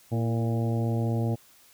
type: harmonic tone with a mistuned harmonic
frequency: 115.7 Hz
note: A#2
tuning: 13 cents flat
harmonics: 1 / 2 / 3 / 4 / 5 / 6 / 7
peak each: -25 / -31 / -35 / -37 / -39 / -41 / -42 dBFS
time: 0.11-1.36 s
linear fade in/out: 20 ms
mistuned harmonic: 3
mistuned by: -40 cents
effects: white hiss -57 dBFS RMS until 1.73 s